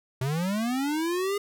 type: linear sweep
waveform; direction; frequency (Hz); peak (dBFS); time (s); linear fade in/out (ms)
square; up; 124.8 to 412.4; -26; 0.21-1.38; 5
effects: none